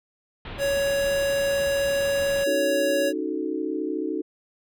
pink low-pass noise, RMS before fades -37 dBFS, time 0.45-2.44 s, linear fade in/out 2 ms, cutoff 3800 Hz, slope 48 dB/octave
square tone, 558 Hz, C#5, 11 cents sharp, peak -22 dBFS, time 0.58-3.13 s, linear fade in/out 50 ms
sine chord, D# half-diminished seventh, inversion third, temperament equal, 277.2 / 311.1 / 370 / 440 Hz, C#4 / D#4 / F#4 / A4, 0 / 0 / 0 / 0 cents, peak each -33 / -28 / -31 / -32 dBFS, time 2.46-4.22 s, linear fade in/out 10 ms
effects none

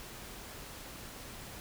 silence, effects pink hiss -47 dBFS RMS until 1.6 s

